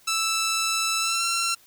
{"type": "tone with pitch glide", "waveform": "10% pulse", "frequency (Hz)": [1321, 1358.1], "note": ["E6", "F6"], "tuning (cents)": [3, -49], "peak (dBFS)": -14, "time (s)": [0.07, 1.55], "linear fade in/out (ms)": 10, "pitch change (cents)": 48, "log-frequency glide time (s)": [0.99, 1.23], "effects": ["white hiss -56 dBFS RMS until 1.66 s"]}